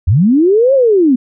sine linear two-way sweep, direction up then down, 73.42 to 557 to 237.1 Hz, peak -6 dBFS, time 0.07-1.16 s, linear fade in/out 10 ms, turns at 0.74 s, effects none

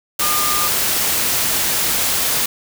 sine tone in noise, 1210 Hz, D#6, 49 cents flat, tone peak -21 dBFS, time 0.21-0.68 s, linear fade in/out 5 ms, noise white, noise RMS -18 dBFS, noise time 0.19-2.46 s, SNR -6 dB, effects none

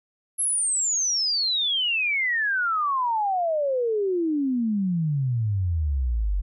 sine exponential sweep, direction down, 11250 to 45.04 Hz, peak -21 dBFS, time 0.38-6.42 s, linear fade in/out 20 ms, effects none

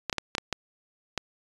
clicks, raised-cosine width 0.2 ms, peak -10 dBFS, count 7, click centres 0.097 / 0.128 / 0.183 / 0.351 / 0.382 / 0.527 / 1.177 s, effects resampled to 22050 Hz

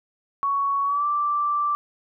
sine tone with pitch glide, 1116 to 1172.2 Hz, C#6 to D6, +11 to -4 cents, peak -20 dBFS, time 0.43-1.75 s, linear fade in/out 0 ms, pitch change +85 cents, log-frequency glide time 0.84-1.05 s, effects none

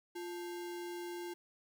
sine tone with sample-and-hold, 349.2 Hz, F4, in tune, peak -40 dBFS, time 0.15-1.34 s, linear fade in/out 10 ms, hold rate 1225 Hz, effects none

